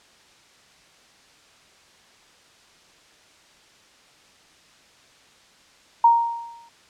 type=tone with exponential decay; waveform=sine; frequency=932.3 Hz; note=A#5; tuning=in tune; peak=-9 dBFS; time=6.04-6.69 s; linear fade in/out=5 ms; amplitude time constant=140 ms; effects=white hiss -54 dBFS RMS until 6.89 s + low-pass 6000 Hz 12 dB/octave